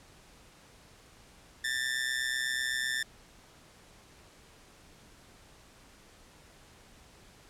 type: tone with amplitude modulation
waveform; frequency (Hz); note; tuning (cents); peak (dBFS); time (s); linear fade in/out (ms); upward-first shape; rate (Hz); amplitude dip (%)
sawtooth; 1780; A6; +20; -23; 1.64-3.03; 5; sine; 128; 75
effects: pink hiss -57 dBFS RMS until 7.49 s + low-pass 10000 Hz 12 dB/octave